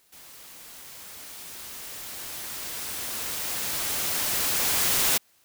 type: noise with level ramp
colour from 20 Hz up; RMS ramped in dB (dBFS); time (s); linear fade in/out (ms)
white; -48 to -22; 0.12-5.18; 10
effects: white hiss -63 dBFS RMS until 5.44 s